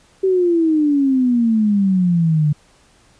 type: exponential sweep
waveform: sine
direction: down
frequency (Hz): 386.6 to 146.3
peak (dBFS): -12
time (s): 0.23-2.53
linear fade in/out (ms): 10
effects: pink hiss -53 dBFS RMS until 3.19 s + resampled to 22050 Hz